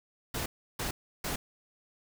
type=noise bursts; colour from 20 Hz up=pink; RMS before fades=-34 dBFS; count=3; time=0.34-1.36 s; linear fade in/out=5 ms; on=120 ms; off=330 ms; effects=none